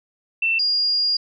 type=tone pair in turn; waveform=sine; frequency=2681 / 4835 Hz; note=E7 / D8; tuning=+29 / +50 cents; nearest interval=minor seventh; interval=1021 cents; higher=second; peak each=-17 dBFS; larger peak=neither; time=0.42-0.59 / 0.59-1.17 s; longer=second; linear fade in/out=5 ms; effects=none

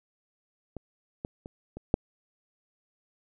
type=clicks; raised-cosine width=2 ms; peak=-24 / -20 / -27 / -26 / -7 dBFS; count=5; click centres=0.767 / 1.249 / 1.459 / 1.77 / 1.941 s; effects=none

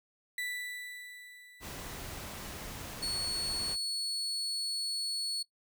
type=tone with exponential decay; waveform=35% pulse; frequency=1975.5 Hz; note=B6; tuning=in tune; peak=-32 dBFS; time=0.38-2.64 s; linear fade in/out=2 ms; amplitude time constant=490 ms
type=noise; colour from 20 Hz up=pink; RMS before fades=-43 dBFS; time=1.6-3.77 s; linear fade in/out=50 ms
type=tone; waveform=35% pulse; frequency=4400 Hz; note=C#8; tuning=14 cents flat; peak=-31 dBFS; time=3.02-5.43 s; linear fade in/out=10 ms
effects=noise-tail reverb RT60 0.1 s tail -18 dB re dry

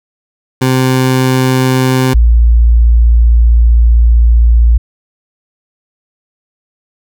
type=tone pair in turn; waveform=20% pulse / sine; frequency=129.6 / 57.73 Hz; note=C3 / A#1; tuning=-16 / -16 cents; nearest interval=octave + major second; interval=1400 cents; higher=first; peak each=-3 dBFS; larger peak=neither; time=0.61-2.14 / 2.14-4.78 s; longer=second; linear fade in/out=10 ms; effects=none

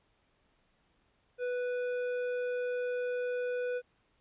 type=tone with hard clipping; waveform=sine; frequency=493.9 Hz; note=B4; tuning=in tune; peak=-33 dBFS; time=1.38-3.82 s; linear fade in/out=50 ms; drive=9 dB; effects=pink hiss -72 dBFS RMS until 4.2 s + resampled to 8000 Hz

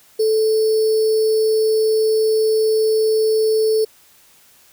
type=tone with sample-and-hold; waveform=sine; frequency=437.4 Hz; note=A4; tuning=10 cents flat; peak=-13 dBFS; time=0.19-3.85 s; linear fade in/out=10 ms; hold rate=4900 Hz; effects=white hiss -51 dBFS RMS until 4.72 s

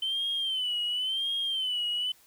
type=tone with vibrato; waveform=sine; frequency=3072 Hz; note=G7; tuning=36 cents flat; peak=-26 dBFS; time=0.02-2.12 s; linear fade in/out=5 ms; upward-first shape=sine; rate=0.94 Hz; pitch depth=99 cents each way; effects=tanh soft clip ceiling -24 dBFS + white hiss -60 dBFS RMS until 2.26 s

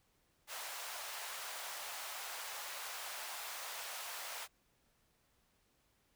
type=high-pass noise; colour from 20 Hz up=pink; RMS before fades=-45 dBFS; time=0.47-4.48 s; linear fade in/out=50 ms; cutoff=680 Hz; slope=24 dB/octave; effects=pink hiss -75 dBFS RMS until 6.15 s

